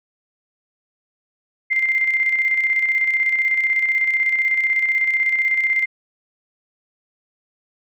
sine tone with tremolo, 2093 Hz, C7, in tune, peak -14 dBFS, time 1.7-5.86 s, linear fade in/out 20 ms, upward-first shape square, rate 16 Hz, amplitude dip 45%, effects none

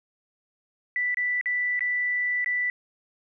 sine tone with dropouts, 1975.5 Hz, B6, in tune, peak -23 dBFS, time 0.96-2.7 s, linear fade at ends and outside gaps 1 ms, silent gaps 1.145-1.171 / 1.412-1.458 / 1.793-1.807 / 2.445-2.46 s, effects none

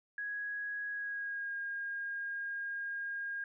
sine tone with pitch glide, 1661.2 to 1621.4 Hz, G#6 to G#6, 0 to -42 cents, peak -36 dBFS, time 0.18-3.44 s, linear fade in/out 2 ms, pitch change -42 cents, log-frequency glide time 0.89-1.56 s, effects none

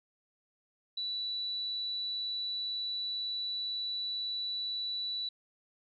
sine tone, 3951 Hz, B7, in tune, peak -33 dBFS, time 0.97-5.29 s, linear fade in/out 5 ms, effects none

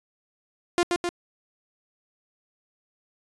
sawtooth tone with echo, 349.6 Hz, F4, 2 cents sharp, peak -15 dBFS, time 0.78-0.83 s, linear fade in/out 0 ms, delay 130 ms, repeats 2, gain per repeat -3 dB, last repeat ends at 1.09 s, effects resampled to 22050 Hz

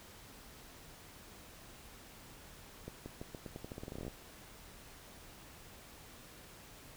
accelerating click train, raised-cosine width 2 ms, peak -30 dBFS, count 19, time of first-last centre 2.88-4.081 s, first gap 180 ms, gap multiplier 0.86, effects pink hiss -55 dBFS RMS until 6.96 s

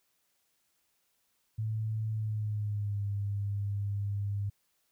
sine tone with pitch glide, 109.5 to 100.99 Hz, A2 to G#2, -8 to -48 cents, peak -30 dBFS, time 1.58-4.5 s, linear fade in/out 10 ms, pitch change -140 cents, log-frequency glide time 2.11-3.04 s, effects white hiss -75 dBFS RMS until 4.91 s

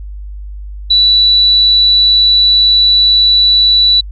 sine tone, 3951 Hz, B7, in tune, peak -5 dBFS, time 0.9-4.01 s, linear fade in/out 10 ms, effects added 50 Hz sine -23 dBFS peak until 4.11 s

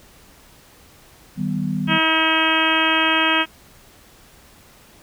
sine chord, Eb augmented, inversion none, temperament equal with one note detuned, 155.56 / 193.08 / 246.9 Hz, Eb3 / G3 / B3, 0 / -26 / 0 cents, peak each -25 / -23 / -26 dBFS, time 1.36-2 s, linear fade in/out 50 ms
harmonic tone, 320 Hz, D#4, 49 cents sharp, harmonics 1 / 2 / 3 / 4 / 5 / 6 / 7 / 8 / 9 / 10, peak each -24 / -28 / -24 / -24 / -23 / -27 / -27 / -22 / -26 / -23 dBFS, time 1.87-3.46 s, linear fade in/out 50 ms
effects pink hiss -49 dBFS RMS until 5.02 s

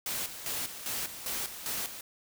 white noise with tremolo, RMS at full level -34 dBFS, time 0.06-2.01 s, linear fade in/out 2 ms, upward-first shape square, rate 2.5 Hz, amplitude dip 65%, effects none

